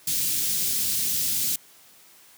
white band-stop noise, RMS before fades -25 dBFS, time 0.07-1.56 s, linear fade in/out 5 ms, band 210 to 3900 Hz, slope 12 dB/octave, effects white hiss -53 dBFS RMS until 2.37 s + high-pass 100 Hz 12 dB/octave

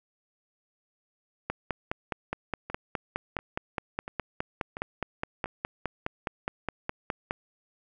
two click trains, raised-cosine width 0.5 ms, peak -14 / -22 dBFS, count 29 / 5, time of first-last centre 1.5-7.309 / 2.7-5.459 s, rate 4.82 / 1.45 Hz, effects none

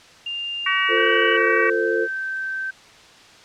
sine tone with pitch glide, 2800 to 2936 Hz, F7 to F#7, +4 to -14 cents, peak -25 dBFS, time 0.26-1.37 s, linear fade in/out 5 ms, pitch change +82 cents, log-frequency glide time 0.62-1.12 s
harmonic tone, 380 Hz, F#4, 46 cents sharp, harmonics 3 / 4 / 5 / 6 / 7, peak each -24 / -26 / -21 / -26 / -32 dBFS, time 0.66-1.7 s, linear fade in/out 5 ms
sine chord, F major, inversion none, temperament equal with one note detuned, 349.2 / 447.2 / 523.3 Hz, F4 / A4 / C5, 0 / +28 / 0 cents, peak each -24 / -21 / -26 dBFS, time 0.88-2.08 s, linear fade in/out 50 ms
sine tone, 1552 Hz, G6, 18 cents flat, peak -24 dBFS, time 0.97-2.71 s, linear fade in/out 10 ms
effects white hiss -47 dBFS RMS until 3.44 s + low-pass 5000 Hz 12 dB/octave

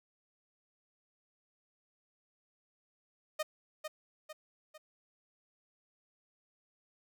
sawtooth tone with echo, 616 Hz, D#5, 17 cents flat, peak -28 dBFS, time 3.39-3.43 s, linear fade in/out 10 ms, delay 450 ms, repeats 3, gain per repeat -6 dB, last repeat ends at 4.78 s, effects none

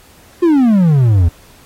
triangle exponential sweep, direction down, 362.4 to 79.5 Hz, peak -5 dBFS, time 0.42-1.29 s, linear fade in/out 10 ms, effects pink hiss -45 dBFS RMS until 1.65 s + AAC 48 kbps

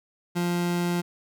30% pulse tone, 174.61 Hz, F3, in tune, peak -21 dBFS, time 0.35-1.02 s, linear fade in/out 20 ms, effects none

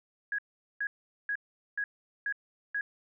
sine tone bursts, 1659 Hz, G#6, 2 cents flat, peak -29 dBFS, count 6, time 0.32-2.81 s, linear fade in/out 2 ms, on 65 ms, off 420 ms, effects none

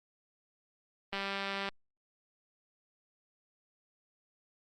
click train, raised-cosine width 0.3 ms, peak -20 dBFS, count 111, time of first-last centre 1.13-1.688 s, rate 197 Hz, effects Opus 24 kbps

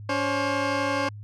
15% pulse tone pair together, 282.9 / 534 Hz, C#4 / C5, +35 / +35 cents, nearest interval major seventh, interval 1100 cents, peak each -20 dBFS, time 0.09-1.09 s, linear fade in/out 5 ms, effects added 104 Hz sine -37 dBFS peak until 1.23 s + low-pass 5000 Hz 12 dB/octave

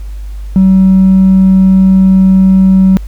sine tone with hard clipping, 189.7 Hz, F#3, 43 cents sharp, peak -3 dBFS, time 0.56-2.97 s, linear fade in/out 0 ms, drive 1 dB, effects added 50 Hz sine -19 dBFS peak until 3.07 s + pink hiss -44 dBFS RMS until 3.07 s

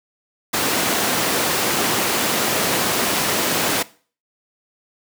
pink high-pass noise, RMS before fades -20 dBFS, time 0.53-3.83 s, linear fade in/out 10 ms, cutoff 230 Hz, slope 12 dB/octave, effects noise-tail reverb RT60 0.4 s tail -19 dB re dry

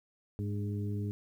harmonic tone with a mistuned harmonic, 103 Hz, G#2, 14 cents flat, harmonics 1 / 2 / 3 / 4, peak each -33 / -39 / -43 / -45 dBFS, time 0.39-1.11 s, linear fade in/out 0 ms, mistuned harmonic 3, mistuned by -32 cents, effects 11-bit

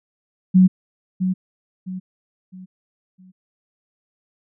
sine tone with echo, 185.4 Hz, F#3, 4 cents sharp, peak -8 dBFS, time 0.54-0.68 s, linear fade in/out 20 ms, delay 660 ms, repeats 4, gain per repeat -9 dB, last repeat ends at 3.32 s, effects none

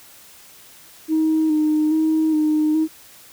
sine tone with vibrato, 311.1 Hz, D#4, in tune, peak -14 dBFS, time 1.08-2.88 s, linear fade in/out 50 ms, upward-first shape square, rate 1.2 Hz, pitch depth 25 cents each way, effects tanh soft clip ceiling -11 dBFS + white hiss -46 dBFS RMS until 3.32 s

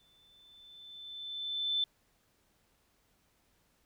sine tone with exponential growth, 3527 Hz, A7, 3 cents sharp, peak -27 dBFS, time 0-1.84 s, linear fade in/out 2 ms, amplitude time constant 400 ms, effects pink hiss -72 dBFS RMS until 3.85 s

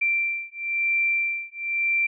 sine beating tone pair, 2354 / 2355 Hz, D7 / D7, +3 / +4 cents, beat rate 1 Hz, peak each -25 dBFS, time 0.01-2.07 s, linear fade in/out 10 ms, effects none

